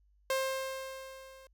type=tone with level ramp; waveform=sawtooth; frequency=530 Hz; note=C5; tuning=22 cents sharp; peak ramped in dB=-24 to -49 dBFS; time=0.3-1.47 s; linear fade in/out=2 ms; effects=added 50 Hz sine -64 dBFS peak until 1.53 s